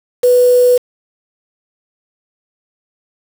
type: tone with quantisation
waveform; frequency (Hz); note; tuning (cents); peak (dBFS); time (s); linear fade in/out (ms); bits
sine; 493.9; B4; 0; -6; 0.23-0.78; 10; 4
effects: none